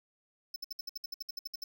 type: tone bursts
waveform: square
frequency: 5274 Hz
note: E8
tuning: in tune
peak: -36 dBFS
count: 14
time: 0.54-1.64 s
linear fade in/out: 5 ms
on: 21 ms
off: 62 ms
effects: none